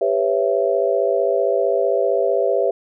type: chord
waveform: sine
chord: C# half-diminished seventh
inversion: second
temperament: just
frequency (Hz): 399.1 / 498.9 / 554.4 / 665.2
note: G4 / B4 / C#5 / E5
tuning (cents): +31 / +17 / 0 / +16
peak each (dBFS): -21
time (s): 0.01-2.71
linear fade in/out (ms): 5
effects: none